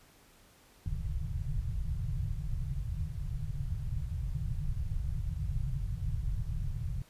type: low-pass noise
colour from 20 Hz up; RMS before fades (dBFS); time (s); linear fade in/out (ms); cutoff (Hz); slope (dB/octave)
pink; -34; 0.86-7.02; 2; 160; 96
effects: pink hiss -61 dBFS RMS until 7.09 s + resampled to 32000 Hz